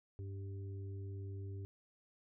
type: harmonic tone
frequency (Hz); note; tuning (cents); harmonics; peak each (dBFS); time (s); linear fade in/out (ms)
98; G2; 0; 1 / 3 / 4; -42 / -57 / -54; 0.19-1.65; 0
effects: none